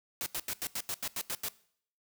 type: noise bursts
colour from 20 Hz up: white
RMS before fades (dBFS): -35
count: 10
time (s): 0.21-1.485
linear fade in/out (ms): 0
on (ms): 51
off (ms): 85
effects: noise-tail reverb RT60 0.6 s tail -20 dB re dry